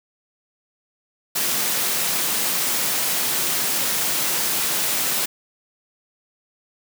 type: high-pass noise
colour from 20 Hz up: white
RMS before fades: -22 dBFS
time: 1.35-5.26 s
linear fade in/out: 10 ms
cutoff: 120 Hz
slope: 96 dB/octave
effects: none